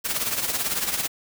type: noise with tremolo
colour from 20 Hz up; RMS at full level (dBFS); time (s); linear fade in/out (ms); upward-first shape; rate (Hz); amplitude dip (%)
white; -23; 0.04-1.08; 20; triangle; 18; 70
effects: none